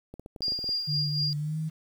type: clicks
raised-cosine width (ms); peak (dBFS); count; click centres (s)
2; -28; 10; 0.14 / 0.196 / 0.261 / 0.362 / 0.407 / 0.482 / 0.521 / 0.59 / 0.642 / 0.691
type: tone with tremolo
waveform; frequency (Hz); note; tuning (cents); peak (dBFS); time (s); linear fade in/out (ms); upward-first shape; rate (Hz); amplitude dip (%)
sine; 4807; D8; +39; -25; 0.42-1.33; 0; sine; 4; 55
type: tone with pitch glide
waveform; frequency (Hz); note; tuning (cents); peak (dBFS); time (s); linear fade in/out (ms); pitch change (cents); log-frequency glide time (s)
sine; 147 to 157.55; D3 to D#3; +2 to +22; -28; 0.87-1.7; 20; +120; 1.36-1.58
effects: 9-bit